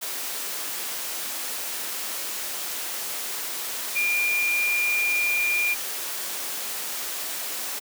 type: tone in noise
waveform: sine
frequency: 2400 Hz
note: D7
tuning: 37 cents sharp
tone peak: -21 dBFS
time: 3.95-5.75 s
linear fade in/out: 20 ms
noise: white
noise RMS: -31 dBFS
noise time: 0.01-7.8 s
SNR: +7 dB
effects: high-pass 300 Hz 12 dB/octave